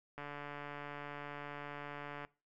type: click train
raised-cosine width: 0.5 ms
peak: -30 dBFS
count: 301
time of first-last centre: 0.18-2.249 s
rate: 145 Hz
effects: noise-tail reverb RT60 0.3 s tail -20 dB re dry